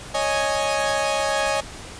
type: chord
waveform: sawtooth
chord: C# suspended second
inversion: none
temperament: equal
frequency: 554.4 / 622.3 / 830.6 Hz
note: C#5 / D#5 / G#5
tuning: 0 / 0 / 0 cents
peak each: -21 dBFS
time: 0.14-1.61 s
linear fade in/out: 10 ms
effects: pink hiss -38 dBFS RMS until 1.99 s + resampled to 22050 Hz